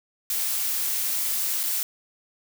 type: noise with dropouts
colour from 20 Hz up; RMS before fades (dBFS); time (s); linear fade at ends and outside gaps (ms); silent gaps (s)
blue; -26; 0.3-1.83; 1; 1.632-1.636
effects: none